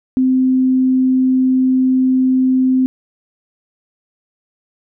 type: tone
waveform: sine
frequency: 258.7 Hz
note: C4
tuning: 19 cents flat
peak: -10 dBFS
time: 0.17-2.86 s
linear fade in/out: 0 ms
effects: none